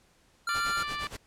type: tone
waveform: square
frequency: 1384 Hz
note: F6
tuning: 16 cents flat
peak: -29 dBFS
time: 0.47-0.83 s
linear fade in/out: 5 ms
type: harmonic tone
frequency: 587.3 Hz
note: D5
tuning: in tune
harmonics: 2 / 3 / 4 / 5 / 6 / 7 / 8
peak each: -35 / -39 / -41 / -43 / -45 / -46 / -47 dBFS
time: 0.49-1.07 s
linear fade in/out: 0 ms
type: noise with tremolo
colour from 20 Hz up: pink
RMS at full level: -39 dBFS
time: 0.54-1.17 s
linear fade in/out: 10 ms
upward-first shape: sine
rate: 8.6 Hz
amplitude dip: 85%
effects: pink hiss -64 dBFS RMS until 1.26 s + low-pass 10000 Hz 12 dB/octave